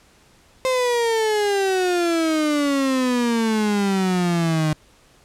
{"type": "exponential sweep", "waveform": "35% pulse", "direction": "down", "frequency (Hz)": [523.3, 152.5], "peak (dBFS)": -16, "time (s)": [0.65, 4.73], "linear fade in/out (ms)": 0, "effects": ["pink hiss -54 dBFS RMS until 5.24 s", "low-pass 10000 Hz 12 dB/octave"]}